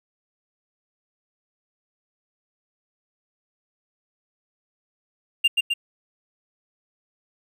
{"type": "tone with echo", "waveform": "triangle", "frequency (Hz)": 2794, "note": "F7", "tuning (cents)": 0, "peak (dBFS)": -12, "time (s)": [5.44, 5.48], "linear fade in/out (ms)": 10, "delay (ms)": 130, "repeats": 2, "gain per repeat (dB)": -3, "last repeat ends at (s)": 5.74, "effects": []}